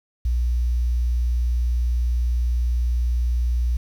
sine tone with quantisation, 60 Hz, B1, 49 cents flat, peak -18 dBFS, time 0.25-3.77 s, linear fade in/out 5 ms, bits 8, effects none

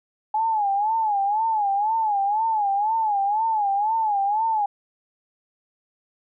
sine tone with vibrato, 844 Hz, G#5, 28 cents sharp, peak -19 dBFS, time 0.34-4.66 s, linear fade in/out 5 ms, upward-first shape sine, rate 2 Hz, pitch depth 120 cents each way, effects none

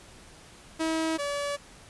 sawtooth tone pair in turn, 321.6 / 573 Hz, E4 / D5, -43 / -43 cents, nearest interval minor seventh, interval 1000 cents, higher second, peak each -22 / -25 dBFS, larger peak first, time 0.79-1.18 / 1.18-1.57 s, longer neither, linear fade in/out 20 ms, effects pink hiss -51 dBFS RMS until 1.89 s + resampled to 24000 Hz

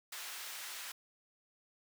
pink high-pass noise, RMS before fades -45 dBFS, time 0.12-0.92 s, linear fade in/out 5 ms, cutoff 1400 Hz, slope 12 dB/octave, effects none

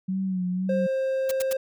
sine tone with vibrato, 185.9 Hz, F#3, 8 cents sharp, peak -24 dBFS, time 0.08-0.87 s, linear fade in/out 10 ms, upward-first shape sine, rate 1.9 Hz, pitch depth 51 cents each way
triangle tone, 530 Hz, C5, 22 cents sharp, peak -21 dBFS, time 0.69-1.57 s, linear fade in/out 5 ms
white noise bursts, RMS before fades -32 dBFS, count 3, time 1.29-1.531 s, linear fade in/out 5 ms, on 23 ms, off 86 ms
effects none

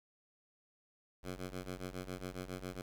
10% pulse ring-modulated tone, 92.5 Hz, F#2, in tune, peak -31 dBFS, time 1.23-2.82 s, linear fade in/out 5 ms, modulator 42.6 Hz, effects none

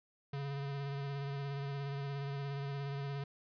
square tone with vibrato, 139.9 Hz, C#3, 16 cents sharp, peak -38 dBFS, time 0.33-3.24 s, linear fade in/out 5 ms, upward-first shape sine, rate 17 Hz, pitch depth 25 cents each way, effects resampled to 11025 Hz

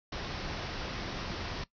pink low-pass noise, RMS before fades -38 dBFS, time 0.12-1.64 s, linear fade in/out 5 ms, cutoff 5700 Hz, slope 96 dB/octave, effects noise-tail reverb RT60 0.1 s tail -18 dB re dry

